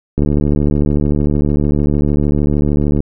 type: click train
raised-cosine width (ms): 3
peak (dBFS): -3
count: 208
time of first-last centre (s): 0.18-3.004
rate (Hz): 73.3
effects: none